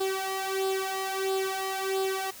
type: tone with flanger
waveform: sawtooth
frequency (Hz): 384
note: G4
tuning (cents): -36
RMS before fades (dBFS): -30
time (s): 0-2.31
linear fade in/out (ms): 10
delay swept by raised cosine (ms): 0.23 to 1.63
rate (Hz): 1.5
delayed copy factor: +0.75
effects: white hiss -46 dBFS RMS until 2.4 s